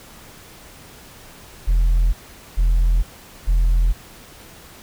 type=tone bursts; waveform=sine; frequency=42.07 Hz; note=E1; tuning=36 cents sharp; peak=-10 dBFS; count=3; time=1.67-3.93 s; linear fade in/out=20 ms; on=460 ms; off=440 ms; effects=tanh soft clip ceiling -12 dBFS + pink hiss -43 dBFS RMS until 4.82 s